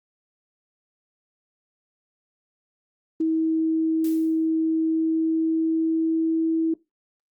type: tone with pitch glide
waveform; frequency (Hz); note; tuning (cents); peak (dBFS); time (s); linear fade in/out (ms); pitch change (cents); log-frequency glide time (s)
sine; 321.1 to 324.6; E4 to E4; -45 to -27; -19; 3.2-6.74; 5; +18; 4.69-6.49
type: noise with exponential decay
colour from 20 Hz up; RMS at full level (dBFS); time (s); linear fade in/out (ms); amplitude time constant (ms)
blue; -38; 4.04-4.5; 5; 99
effects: noise-tail reverb RT60 0.2 s tail -20 dB re dry + Opus 24 kbps